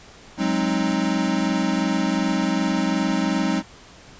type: chord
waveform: square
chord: Ab dominant seventh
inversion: third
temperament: equal with one note detuned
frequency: 185 / 207.7 / 264.8 / 311.1 Hz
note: Gb3 / Ab3 / C4 / Eb4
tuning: 0 / 0 / +21 / 0 cents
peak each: -26 dBFS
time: 0.37-3.63 s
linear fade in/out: 50 ms
effects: pink hiss -46 dBFS RMS until 4.19 s + resampled to 16000 Hz